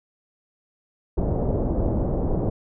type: low-pass noise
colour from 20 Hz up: pink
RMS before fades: -23 dBFS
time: 1.17-2.5 s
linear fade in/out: 10 ms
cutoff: 650 Hz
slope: 24 dB/octave
effects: none